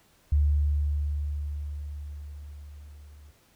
sine tone with level ramp, 73.2 Hz, D2, 5 cents flat, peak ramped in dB -18 to -47 dBFS, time 0.32-3.31 s, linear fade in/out 5 ms, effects pink hiss -62 dBFS RMS until 3.55 s

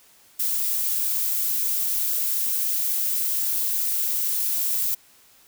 violet noise, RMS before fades -24 dBFS, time 0.39-4.95 s, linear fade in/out 10 ms, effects white hiss -55 dBFS RMS until 5.47 s

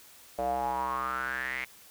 square tone with band-pass filter sweep, 64 Hz, C2, 38 cents flat, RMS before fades -32 dBFS, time 0.38-1.65 s, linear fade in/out 10 ms, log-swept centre 630 to 2200 Hz, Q 8.2, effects white hiss -54 dBFS RMS until 1.9 s

